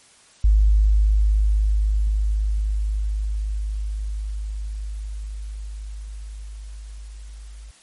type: tone with level ramp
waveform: sine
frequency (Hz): 51.91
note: G#1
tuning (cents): 0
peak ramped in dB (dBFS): -11 to -36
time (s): 0.44-7.71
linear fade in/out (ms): 5
effects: white hiss -52 dBFS RMS until 7.82 s + MP3 48 kbps